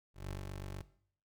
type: tone with ADSR envelope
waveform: 20% pulse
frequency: 48.03 Hz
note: G1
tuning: 35 cents flat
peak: -33 dBFS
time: 0.14-0.82 s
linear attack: 160 ms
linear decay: 110 ms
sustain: -3 dB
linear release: 11 ms
effects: noise-tail reverb RT60 0.6 s tail -17 dB re dry